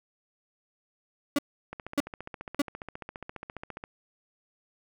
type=tone bursts; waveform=35% pulse; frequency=286.3 Hz; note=D4; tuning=44 cents flat; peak=-21 dBFS; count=3; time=1.36-2.618 s; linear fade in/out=2 ms; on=26 ms; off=590 ms
type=click train; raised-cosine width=0.5 ms; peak=-23 dBFS; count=32; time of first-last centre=1.73-3.839 s; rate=14.7 Hz
effects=none